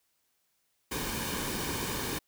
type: noise with comb filter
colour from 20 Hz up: pink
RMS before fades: -34 dBFS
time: 0.91-2.19 s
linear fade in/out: 10 ms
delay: 1.5 ms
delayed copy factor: -0.55
effects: white hiss -75 dBFS RMS until 2.27 s